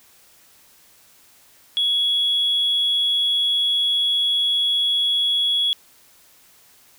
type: tone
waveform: triangle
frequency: 3355 Hz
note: G#7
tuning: 17 cents sharp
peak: -14 dBFS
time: 1.77-5.73 s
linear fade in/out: 0 ms
effects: tanh soft clip ceiling -14 dBFS + white hiss -53 dBFS RMS until 6.98 s